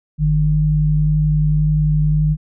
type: tone pair together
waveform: sine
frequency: 50.02 / 151.9 Hz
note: G1 / D#3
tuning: +36 / -41 cents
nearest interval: octave + perfect fifth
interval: 1923 cents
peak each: -19 / -13 dBFS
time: 0.18-2.37 s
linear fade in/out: 50 ms
effects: none